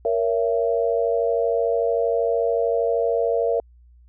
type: chord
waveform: sine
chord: A# diminished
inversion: none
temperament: just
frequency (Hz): 466.2 / 559.4 / 671.3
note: A#4 / C#5 / E5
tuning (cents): 0 / +16 / +31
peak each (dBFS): -21 / -25 / -23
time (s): 0.05-3.6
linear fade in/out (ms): 2
effects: added 60 Hz sine -48 dBFS peak until 4.08 s